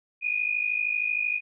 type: tone pair together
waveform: sine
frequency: 2436 / 2489 Hz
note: D#7 / D#7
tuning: -37 / 0 cents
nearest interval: unison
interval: 37 cents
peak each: -27 dBFS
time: 0.21-1.41 s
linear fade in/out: 50 ms
effects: none